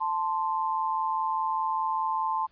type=tone pair together; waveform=sine; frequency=880 / 1044.9 Hz; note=A5 / C6; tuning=0 / -3 cents; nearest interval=minor third; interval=297 cents; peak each=-28 / -28 dBFS; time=0-2.47 s; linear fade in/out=20 ms; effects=pink hiss -66 dBFS RMS until 2.51 s + resampled to 11025 Hz